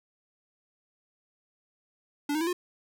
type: tone with pitch steps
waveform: square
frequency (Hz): 290 / 310.8 / 333.1 / 357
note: D4 / D#4 / E4 / F4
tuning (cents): -22 / -2 / +18 / +38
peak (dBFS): -27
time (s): 2.29-2.53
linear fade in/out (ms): 5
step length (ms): 60
effects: none